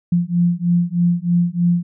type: beating tone pair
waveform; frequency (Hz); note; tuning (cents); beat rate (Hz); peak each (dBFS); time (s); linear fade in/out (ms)
sine; 172.3 / 175.5; F3 / F3; -23 / +9; 3.2; -17; 0.12-1.83; 5
effects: none